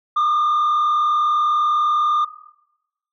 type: tone with frequency modulation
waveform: sine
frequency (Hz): 1208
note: D6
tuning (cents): +48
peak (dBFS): -12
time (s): 0.16-2.25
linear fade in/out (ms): 10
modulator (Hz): 40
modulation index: 0.75
effects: noise-tail reverb RT60 0.9 s tail -20 dB re dry + tanh soft clip ceiling -14 dBFS